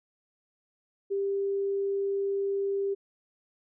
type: tone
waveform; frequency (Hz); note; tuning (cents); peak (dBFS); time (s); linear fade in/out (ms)
sine; 395.8; G4; +17; -26; 1.1-2.95; 20
effects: none